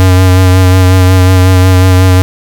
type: tone with vibrato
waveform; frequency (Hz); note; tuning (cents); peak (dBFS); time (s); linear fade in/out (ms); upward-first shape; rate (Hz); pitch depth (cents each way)
square; 92.5; F#2; 0; -3; 0-2.22; 0; sine; 5.5; 23
effects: none